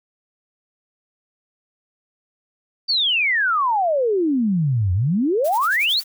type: exponential two-way sweep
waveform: sine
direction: down then up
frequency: 4696 to 86.6 to 4696 Hz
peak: -16 dBFS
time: 2.88-6.01 s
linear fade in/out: 20 ms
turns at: 4.93 s
type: noise with tremolo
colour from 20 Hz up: blue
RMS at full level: -33 dBFS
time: 5.44-6.04 s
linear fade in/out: 10 ms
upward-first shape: sine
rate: 11 Hz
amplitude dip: 80%
effects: none